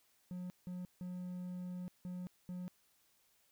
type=tone bursts at uneven times; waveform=triangle; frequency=180.3 Hz; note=F#3; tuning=45 cents flat; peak=-39 dBFS; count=5; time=0.31-0.5 / 0.67-0.85 / 1.01-1.88 / 2.05-2.27 / 2.49-2.68 s; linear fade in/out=0 ms; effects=white hiss -73 dBFS RMS until 3.51 s